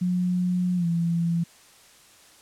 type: tone with pitch glide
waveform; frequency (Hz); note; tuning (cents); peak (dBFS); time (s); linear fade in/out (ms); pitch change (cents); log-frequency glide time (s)
sine; 180 to 168.92; F#3 to E3; -47 to +43; -21; 0.01-1.44; 10; -110; 0.76-0.86
effects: white hiss -53 dBFS RMS until 2.41 s + low-pass 10000 Hz 12 dB/octave